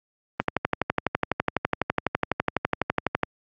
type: click train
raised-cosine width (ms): 0.5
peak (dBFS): -6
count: 35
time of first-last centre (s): 0.4-3.233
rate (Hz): 12
effects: high-pass 80 Hz 12 dB/octave + Opus 32 kbps